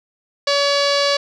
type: tone with low-pass filter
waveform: sawtooth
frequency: 567 Hz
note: C#5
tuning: 39 cents sharp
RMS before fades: -17 dBFS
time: 0.47-1.17 s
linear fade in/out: 5 ms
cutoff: 4600 Hz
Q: 4.2
effects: none